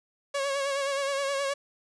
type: tone with vibrato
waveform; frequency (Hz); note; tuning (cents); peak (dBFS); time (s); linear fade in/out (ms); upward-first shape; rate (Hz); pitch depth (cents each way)
sawtooth; 554.4; C#5; 0; -23; 0.34-1.54; 10; sine; 9.5; 40
effects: resampled to 22050 Hz + 9-bit